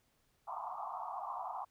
pink band-pass noise, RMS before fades -42 dBFS, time 0.47-1.65 s, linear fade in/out 10 ms, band 690 to 1200 Hz, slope 96 dB/octave, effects pink hiss -75 dBFS RMS until 1.7 s

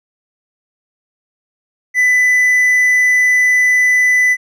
triangle tone with vibrato, 1996 Hz, B6, 18 cents sharp, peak -7 dBFS, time 1.94-4.37 s, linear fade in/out 50 ms, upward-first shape triangle, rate 20 Hz, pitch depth 8 cents each way, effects none

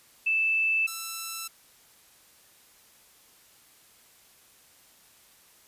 sine / 5% pulse tone pair in turn, 2637 / 1330.7 Hz, E7 / E6, 0 / +16 cents, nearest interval octave, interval 1184 cents, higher first, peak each -22 dBFS, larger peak neither, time 0.26-0.87 / 0.87-1.48 s, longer neither, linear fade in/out 10 ms, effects white hiss -58 dBFS RMS until 5.67 s + resampled to 32000 Hz

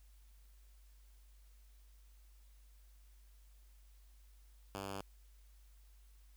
5% pulse tone, 98 Hz, G2, in tune, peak -31 dBFS, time 4.75-5.01 s, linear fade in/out 0 ms, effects added 50 Hz sine -59 dBFS peak until 6.36 s + white hiss -73 dBFS RMS until 6.36 s

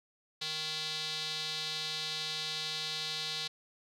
square tone with band-pass filter, 155.56 Hz, D#3, in tune, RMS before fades -37 dBFS, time 0.41-3.48 s, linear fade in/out 10 ms, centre 4000 Hz, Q 3.8, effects none

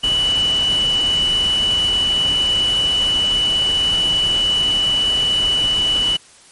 sine tone in noise, 2960 Hz, F#7, in tune, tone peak -14 dBFS, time 0.03-6.17 s, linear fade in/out 10 ms, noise pink, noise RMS -28 dBFS, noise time 0.03-6.17 s, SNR +11 dB, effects white hiss -46 dBFS RMS until 6.51 s + MP3 48 kbps

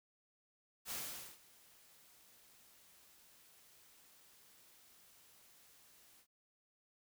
white noise with ADSR envelope, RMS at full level -42 dBFS, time 0.85-6.27 s, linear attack 62 ms, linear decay 460 ms, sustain -23 dB, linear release 73 ms, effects none

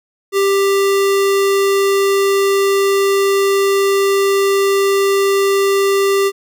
square tone, 394.5 Hz, G4, 11 cents sharp, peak -12 dBFS, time 0.32-6.32 s, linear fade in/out 50 ms, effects none

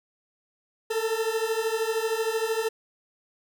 40% pulse beating tone pair, 440 / 453 Hz, A4 / A#4, 0 / -50 cents, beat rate 13 Hz, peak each -27 dBFS, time 0.9-2.69 s, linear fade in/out 10 ms, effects none

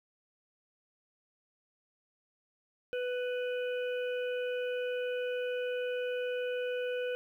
harmonic tone, 496.3 Hz, B4, 8 cents sharp, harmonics 1 / 3 / 5 / 6, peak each -32 / -42 / -46 / -48 dBFS, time 2.93-7.15 s, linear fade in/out 0 ms, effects 11-bit

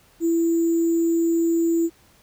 sine tone with sample-and-hold, 333.2 Hz, E4, 19 cents sharp, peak -17 dBFS, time 0.2-1.9 s, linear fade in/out 50 ms, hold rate 7350 Hz, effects pink hiss -56 dBFS RMS until 2.22 s

